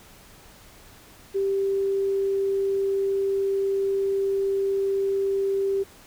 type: tone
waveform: sine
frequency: 392 Hz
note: G4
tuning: in tune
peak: -21 dBFS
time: 1.34-5.84 s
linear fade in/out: 20 ms
effects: pink hiss -50 dBFS RMS until 6.06 s